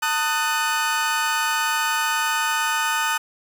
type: chord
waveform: 30% pulse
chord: D# diminished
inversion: second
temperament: just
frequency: 896 / 1244.5 / 1493.4 Hz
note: A5 / D#6 / F#6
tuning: +31 / 0 / +16 cents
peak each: -22 dBFS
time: 0.02-3.18 s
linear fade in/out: 10 ms
effects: none